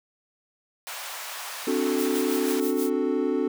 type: high-pass noise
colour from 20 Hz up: pink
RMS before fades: -36 dBFS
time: 0.87-2.6 s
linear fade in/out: 0 ms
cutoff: 710 Hz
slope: 24 dB/octave
type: chord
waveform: triangle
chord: D dominant seventh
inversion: third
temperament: equal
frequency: 261.6 / 293.7 / 370 / 440 Hz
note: C4 / D4 / F#4 / A4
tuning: 0 / 0 / 0 / 0 cents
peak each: -26 dBFS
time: 1.67-3.48 s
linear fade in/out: 5 ms
type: noise with tremolo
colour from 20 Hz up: blue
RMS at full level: -34 dBFS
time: 1.98-2.9 s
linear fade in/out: 5 ms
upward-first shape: sine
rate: 6.2 Hz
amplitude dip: 80%
effects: none